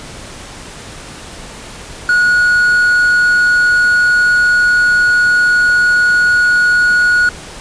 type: tone with quantisation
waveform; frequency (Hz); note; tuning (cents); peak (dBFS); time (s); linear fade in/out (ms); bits
triangle; 1454; F#6; -31; -6; 2.09-7.29; 2; 6
effects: pink hiss -31 dBFS RMS until 7.6 s + resampled to 22050 Hz